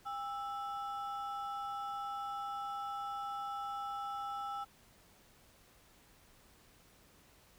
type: ring-modulated tone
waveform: triangle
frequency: 1062 Hz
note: C6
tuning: 25 cents sharp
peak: -33 dBFS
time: 0.05-4.65 s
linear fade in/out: 20 ms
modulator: 258 Hz
effects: pink hiss -64 dBFS RMS until 7.58 s